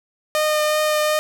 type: tone with vibrato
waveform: sawtooth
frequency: 610 Hz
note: D#5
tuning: 34 cents flat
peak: -13 dBFS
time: 0.35-1.19 s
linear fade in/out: 0 ms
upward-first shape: triangle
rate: 2.7 Hz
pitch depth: 12 cents each way
effects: none